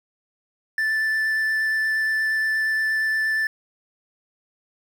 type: tone with vibrato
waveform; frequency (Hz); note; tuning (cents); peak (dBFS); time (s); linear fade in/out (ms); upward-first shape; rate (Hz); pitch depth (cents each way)
triangle; 1760; A6; 0; -18; 0.78-3.47; 2; triangle; 8.5; 9
effects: 8-bit